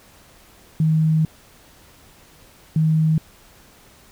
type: tone bursts at uneven times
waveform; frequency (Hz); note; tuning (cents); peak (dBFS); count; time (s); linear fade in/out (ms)
sine; 157.8; D#3; +25; -14; 2; 0.8-1.25 / 2.76-3.18; 2
effects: pink hiss -50 dBFS RMS until 4.11 s